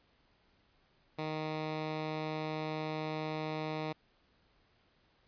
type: tone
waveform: 10% pulse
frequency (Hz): 155.56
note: D#3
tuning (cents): 0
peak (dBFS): -27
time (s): 1.18-3.93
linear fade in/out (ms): 10
effects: pink hiss -70 dBFS RMS until 5.27 s + resampled to 11025 Hz

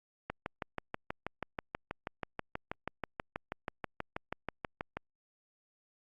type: click train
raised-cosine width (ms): 0.5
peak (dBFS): -20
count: 30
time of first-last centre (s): 0.3-4.97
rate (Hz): 6.21
effects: Opus 48 kbps

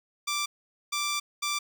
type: tone bursts at uneven times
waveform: 10% pulse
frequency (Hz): 1174.7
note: D6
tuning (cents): 0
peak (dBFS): -19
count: 3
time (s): 0.27-0.46 / 0.92-1.2 / 1.42-1.59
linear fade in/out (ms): 10
effects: none

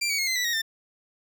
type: tone with pitch steps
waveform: 20% pulse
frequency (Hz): 2363 / 2258 / 2157 / 2061 / 1968.8 / 1880.9 / 1797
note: D7 / C#7 / C#7 / C7 / B6 / A#6 / A6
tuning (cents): +10 / +31 / -48 / -27 / -6 / +15 / +36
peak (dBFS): -19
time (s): 0.01-0.619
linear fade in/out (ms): 10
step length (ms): 87
effects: none

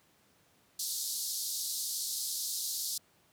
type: band-pass noise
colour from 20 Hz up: pink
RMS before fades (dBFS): -36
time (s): 0.79-2.98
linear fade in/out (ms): 5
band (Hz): 4000 to 15000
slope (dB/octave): 48
effects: pink hiss -67 dBFS RMS until 3.32 s + high-pass 100 Hz 12 dB/octave

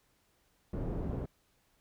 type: low-pass noise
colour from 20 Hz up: pink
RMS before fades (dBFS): -36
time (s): 0.73-1.26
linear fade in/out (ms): 5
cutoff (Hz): 480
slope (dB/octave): 12
effects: pink hiss -72 dBFS RMS until 1.8 s

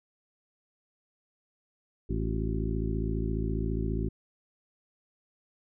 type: harmonic tone with a mistuned harmonic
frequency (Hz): 54.7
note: A1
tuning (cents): -9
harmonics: 1 / 2 / 3 / 4 / 5 / 6 / 7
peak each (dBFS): -31 / -34 / -36 / -37 / -38 / -39 / -39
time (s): 2.09-4.09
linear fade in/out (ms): 10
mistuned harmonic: 6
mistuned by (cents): +92
effects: none

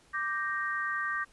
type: chord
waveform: sine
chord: G minor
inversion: second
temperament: equal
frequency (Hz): 1174.7 / 1568 / 1864.7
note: D6 / G6 / Bb6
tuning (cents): 0 / 0 / 0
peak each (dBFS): -34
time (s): 0.13-1.25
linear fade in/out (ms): 20
effects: pink hiss -62 dBFS RMS until 1.32 s + resampled to 24000 Hz

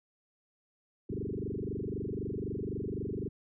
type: tone with frequency modulation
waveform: sine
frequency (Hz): 250.1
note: B3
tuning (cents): +22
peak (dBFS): -33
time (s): 1.09-3.29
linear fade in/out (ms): 10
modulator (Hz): 23.9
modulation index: 7.6
effects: none

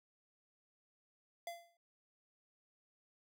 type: tone with exponential decay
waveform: square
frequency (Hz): 684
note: F5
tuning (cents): -36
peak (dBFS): -40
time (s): 1.47-1.77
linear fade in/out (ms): 2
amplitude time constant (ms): 64
effects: none

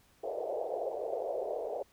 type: band-pass noise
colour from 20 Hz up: pink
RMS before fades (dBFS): -36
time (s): 0.23-1.83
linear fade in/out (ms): 10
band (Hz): 430 to 700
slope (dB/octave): 48
effects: pink hiss -66 dBFS RMS until 1.92 s

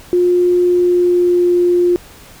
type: tone with pitch glide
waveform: sine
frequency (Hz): 355.9 to 352.8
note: F4 to F4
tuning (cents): +33 to +18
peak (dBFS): -9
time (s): 0.13-1.96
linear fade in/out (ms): 0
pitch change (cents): -15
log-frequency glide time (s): 0.62-1.55
effects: pink hiss -40 dBFS RMS until 2.4 s

